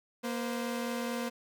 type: tone pair together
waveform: sawtooth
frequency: 235.7 / 515.9 Hz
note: A#3 / C5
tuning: +19 / -24 cents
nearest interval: octave + major second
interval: 1357 cents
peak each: -30 / -34 dBFS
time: 0.23-1.3 s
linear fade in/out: 20 ms
effects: none